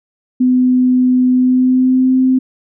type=tone with pitch glide; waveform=sine; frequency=252.8 to 258.9 Hz; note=B3 to C4; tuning=+41 to -18 cents; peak=-8 dBFS; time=0.4-2.39 s; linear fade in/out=10 ms; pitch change=+41 cents; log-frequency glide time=1.32-2.15 s; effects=none